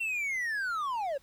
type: linear sweep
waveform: triangle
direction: down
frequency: 2736 to 523.3 Hz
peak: -28 dBFS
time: 0-1.18 s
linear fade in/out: 10 ms
effects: pink hiss -63 dBFS RMS until 1.22 s